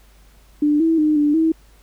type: tone with pitch steps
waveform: sine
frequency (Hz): 296.3 / 325.8 / 305.2 / 294.5 / 322.2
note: D4 / E4 / D#4 / D4 / E4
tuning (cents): +15 / -20 / -33 / +5 / -39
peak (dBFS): -13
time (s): 0.62-1.52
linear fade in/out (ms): 5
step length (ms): 180
effects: added 50 Hz sine -48 dBFS peak until 1.82 s + pink hiss -55 dBFS RMS until 1.82 s

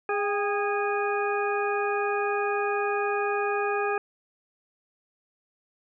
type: harmonic tone with a mistuned harmonic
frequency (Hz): 411.5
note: G#4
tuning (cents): -16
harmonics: 1 / 2 / 3 / 4 / 6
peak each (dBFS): -27 / -30 / -32 / -33 / -35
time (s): 0.09-3.98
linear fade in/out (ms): 2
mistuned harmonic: 2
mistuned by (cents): -48
effects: none

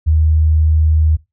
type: tone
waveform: sine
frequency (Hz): 78.2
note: D#2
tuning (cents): +9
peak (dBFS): -9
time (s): 0.06-1.17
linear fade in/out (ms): 20
effects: noise-tail reverb RT60 0.2 s tail -18 dB re dry

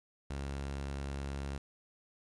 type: tone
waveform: sawtooth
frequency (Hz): 69.3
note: C#2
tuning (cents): 0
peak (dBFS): -33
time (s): 0.3-1.58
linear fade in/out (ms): 5
effects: resampled to 22050 Hz + 10-bit

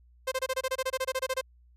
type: tone bursts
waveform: sawtooth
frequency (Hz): 522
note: C5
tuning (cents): -4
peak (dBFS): -23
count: 16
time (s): 0.27-1.413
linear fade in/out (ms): 10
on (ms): 48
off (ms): 25
effects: added 60 Hz sine -56 dBFS peak until 1.76 s + resampled to 32000 Hz

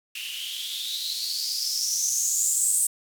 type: noise with band-pass filter sweep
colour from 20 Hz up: violet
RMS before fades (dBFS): -27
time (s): 0.15-2.87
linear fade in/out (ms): 5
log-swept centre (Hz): 2700 to 8600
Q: 8.5
effects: none

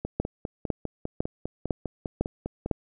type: two click trains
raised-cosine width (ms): 2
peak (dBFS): -11 / -17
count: 6 / 14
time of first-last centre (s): 0.2-2.713 / 0.05-2.66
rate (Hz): 1.99 / 4.98
effects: none

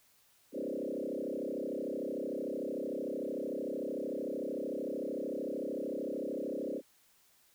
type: tone with frequency modulation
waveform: sine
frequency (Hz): 402.7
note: G4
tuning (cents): +47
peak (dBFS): -34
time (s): 0.52-6.82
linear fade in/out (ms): 50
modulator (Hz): 33.3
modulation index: 4.9
effects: white hiss -67 dBFS RMS until 7.54 s

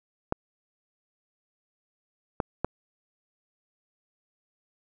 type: clicks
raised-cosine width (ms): 1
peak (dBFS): -11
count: 3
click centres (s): 0.324 / 2.402 / 2.646
effects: none

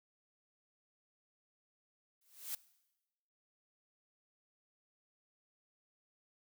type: noise with exponential growth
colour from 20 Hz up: blue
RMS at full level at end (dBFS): -37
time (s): 2.21-2.55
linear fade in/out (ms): 5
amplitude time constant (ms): 72
effects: noise-tail reverb RT60 1.0 s tail -20 dB re dry

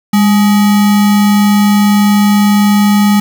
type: tone with sample-and-hold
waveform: sine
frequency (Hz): 204.2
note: G#3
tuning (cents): -29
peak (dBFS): -5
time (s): 0.13-3.2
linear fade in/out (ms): 5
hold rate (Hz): 1050
effects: none

